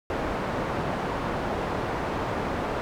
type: low-pass noise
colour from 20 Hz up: white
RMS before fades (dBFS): -29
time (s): 0.1-2.81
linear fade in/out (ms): 0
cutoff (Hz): 890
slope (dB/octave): 12
effects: none